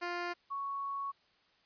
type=tone pair in turn; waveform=10% pulse / sine; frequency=350 / 1111.2 Hz; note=F4 / C#6; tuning=+4 / +4 cents; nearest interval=octave + minor sixth; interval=2000 cents; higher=second; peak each=-27 / -35 dBFS; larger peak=first; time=0.01-0.34 / 0.5-1.12 s; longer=second; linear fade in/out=20 ms; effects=white hiss -69 dBFS RMS until 1.65 s + resampled to 11025 Hz